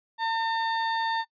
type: tone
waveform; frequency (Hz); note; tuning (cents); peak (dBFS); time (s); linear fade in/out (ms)
35% pulse; 905; A5; +48; -23; 0.18-1.25; 50
effects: noise-tail reverb RT60 0.1 s tail -23 dB re dry + resampled to 11025 Hz